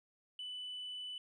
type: tone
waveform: sine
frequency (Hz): 2989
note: F#7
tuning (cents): +17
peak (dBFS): -40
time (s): 0.39-1.18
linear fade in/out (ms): 2
effects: tanh soft clip ceiling -39 dBFS